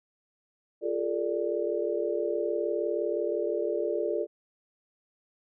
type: chord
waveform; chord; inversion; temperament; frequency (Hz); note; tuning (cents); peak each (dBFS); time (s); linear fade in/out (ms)
sine; Bb dominant seventh; second; equal with one note detuned; 349.2 / 415.3 / 454.7 / 587.3; F4 / Ab4 / Bb4 / D5; 0 / 0 / -43 / 0; -32; 0.81-4.27; 50
effects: none